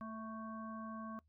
harmonic tone with a mistuned harmonic, 221.8 Hz, A3, 14 cents sharp, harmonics 1 / 3 / 5 / 7, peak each -45 / -53 / -48 / -59 dBFS, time 0.01-1.19 s, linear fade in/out 0 ms, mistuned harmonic 3, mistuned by -22 cents, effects noise-tail reverb RT60 0.1 s tail -22 dB re dry + added 77 Hz sine -70 dBFS peak until 1.28 s

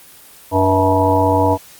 harmonic tone with a mistuned harmonic, 96.3 Hz, G2, 30 cents flat, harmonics 1 / 3 / 5 / 7 / 9 / 10, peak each -18 / -18 / -18 / -18 / -18 / -18 dBFS, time 0.51-1.58 s, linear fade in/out 50 ms, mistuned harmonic 7, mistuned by -68 cents, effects white hiss -42 dBFS RMS until 1.79 s + Opus 24 kbps

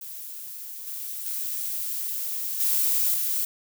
violet noise with level steps, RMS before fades -38 / -34 / -30 / -23 / -26 dBFS, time 0.01-3.45 s, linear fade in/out 5 ms, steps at 0.87 / 1.26 / 2.6 / 3.14 s, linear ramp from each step 2 ms, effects none

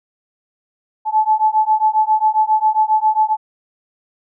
sine beating tone pair, 862 / 869.4 Hz, A5 / A5, -36 / -21 cents, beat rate 7.4 Hz, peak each -15 dBFS, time 1.05-3.37 s, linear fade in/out 50 ms, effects none

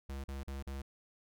square tone bursts, 68.3 Hz, C#2, 25 cents flat, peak -40 dBFS, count 4, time 0.09-0.819 s, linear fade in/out 5 ms, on 150 ms, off 43 ms, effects none

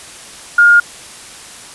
sine tone, 1419 Hz, F6, 27 cents sharp, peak -4 dBFS, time 0.58-0.8 s, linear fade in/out 5 ms, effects white hiss -34 dBFS RMS until 1.74 s + resampled to 24000 Hz

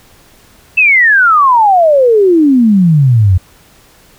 sine exponential sweep, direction down, 2677 to 87.31 Hz, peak -4 dBFS, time 0.77-3.38 s, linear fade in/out 10 ms, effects pink hiss -44 dBFS RMS until 4.18 s

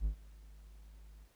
triangle tone with ADSR envelope, 51.91 Hz, G#1, in tune, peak -26 dBFS, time 0-1.29 s, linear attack 52 ms, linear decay 97 ms, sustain -24 dB, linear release 61 ms, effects pink hiss -70 dBFS RMS until 1.35 s

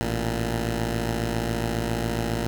10% pulse tone pair together, 54.62 / 116.54 Hz, A1 / A#2, -12 / 0 cents, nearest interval octave + minor second, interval 1312 cents, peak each -19 dBFS, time 0.01-2.47 s, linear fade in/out 0 ms, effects none

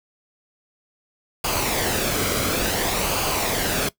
pink noise with flanger, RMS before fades -23 dBFS, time 1.44-3.89 s, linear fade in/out 5 ms, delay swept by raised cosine 0.53 to 1.13 ms, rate 0.57 Hz, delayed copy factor -0.5, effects noise-tail reverb RT60 0.1 s tail -19 dB re dry

